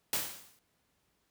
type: noise with exponential decay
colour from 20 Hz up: white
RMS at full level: -29 dBFS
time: 0.13-0.59 s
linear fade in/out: 1 ms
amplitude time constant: 100 ms
effects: pink hiss -75 dBFS RMS until 1.3 s + high-pass 60 Hz 12 dB/octave